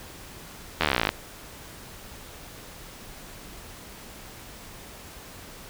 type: slowing click train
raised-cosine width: 0.3 ms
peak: -5 dBFS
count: 19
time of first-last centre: 0.81-1.091 s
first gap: 12 ms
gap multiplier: 1.03
effects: pink hiss -44 dBFS RMS until 5.69 s